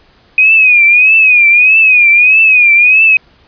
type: tone with vibrato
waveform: sine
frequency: 2489 Hz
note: D#7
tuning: in tune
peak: -3 dBFS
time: 0.38-3.17 s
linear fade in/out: 2 ms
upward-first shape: triangle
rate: 1.6 Hz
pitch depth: 120 cents each way
effects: pink hiss -47 dBFS RMS until 3.47 s + resampled to 11025 Hz